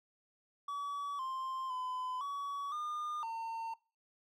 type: tone with pitch steps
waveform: triangle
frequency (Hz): 1140 / 1049 / 1013 / 1130 / 1212 / 908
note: C#6 / C6 / B5 / C#6 / D#6 / A#5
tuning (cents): +48 / +4 / +44 / +33 / -46 / -46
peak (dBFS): -35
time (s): 0.68-3.74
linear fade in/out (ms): 5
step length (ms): 510
effects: noise-tail reverb RT60 0.3 s tail -21 dB re dry